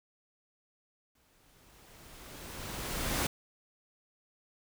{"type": "noise with exponential growth", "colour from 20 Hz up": "pink", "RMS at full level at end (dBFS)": -30, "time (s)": [1.15, 3.27], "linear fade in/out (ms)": 5, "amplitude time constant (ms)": 460, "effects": []}